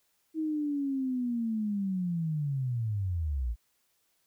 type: linear sweep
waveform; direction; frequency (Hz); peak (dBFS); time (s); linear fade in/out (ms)
sine; down; 320.2 to 53; -28; 0.34-3.56; 50
effects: white hiss -73 dBFS RMS until 4.26 s